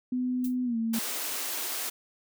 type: tone with pitch glide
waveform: sine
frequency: 251.3 to 226.5 Hz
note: B3 to A#3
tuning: +30 to -50 cents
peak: -26 dBFS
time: 0.12-0.99 s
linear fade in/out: 5 ms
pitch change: -180 cents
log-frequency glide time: 0.64-0.77 s
type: noise with exponential decay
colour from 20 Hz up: violet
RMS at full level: -35 dBFS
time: 0.44-0.56 s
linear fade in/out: 5 ms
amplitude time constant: 26 ms
type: high-pass noise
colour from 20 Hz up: white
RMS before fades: -33 dBFS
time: 0.93-1.9 s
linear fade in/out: 10 ms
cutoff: 240 Hz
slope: 96 dB/octave
effects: none